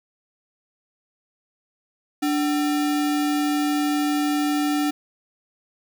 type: tone with sample-and-hold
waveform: sine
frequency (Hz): 293.7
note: D4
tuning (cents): 0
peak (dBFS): -19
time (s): 2.22-4.91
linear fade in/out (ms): 10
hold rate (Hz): 1050
effects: none